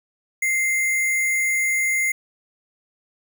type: tone with sample-and-hold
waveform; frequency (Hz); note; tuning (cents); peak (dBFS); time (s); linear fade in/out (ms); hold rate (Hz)
sine; 2093; C7; 0; -18; 0.42-2.12; 5; 8820
effects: none